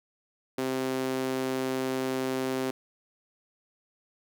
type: tone with high-pass filter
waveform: sawtooth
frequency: 130.81 Hz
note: C3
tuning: in tune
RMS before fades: -30 dBFS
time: 0.58-2.71 s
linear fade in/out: 5 ms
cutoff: 320 Hz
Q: 2.4
effects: none